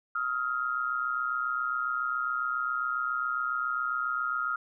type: tone pair together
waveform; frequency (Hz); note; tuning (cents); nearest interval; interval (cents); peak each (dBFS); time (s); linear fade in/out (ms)
sine; 1269.6 / 1396.9; D#6 / F6; +35 / 0; major second; 165; -31 / -30; 0.15-4.56; 5
effects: none